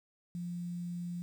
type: tone with quantisation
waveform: sine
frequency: 174.61 Hz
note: F3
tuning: in tune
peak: -36 dBFS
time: 0.35-1.22 s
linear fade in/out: 0 ms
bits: 10
effects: none